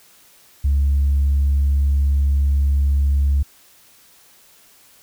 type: tone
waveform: sine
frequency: 70 Hz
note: C#2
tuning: 18 cents sharp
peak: -12 dBFS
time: 0.64-3.43 s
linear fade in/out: 10 ms
effects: tanh soft clip ceiling -11 dBFS + white hiss -51 dBFS RMS until 5.02 s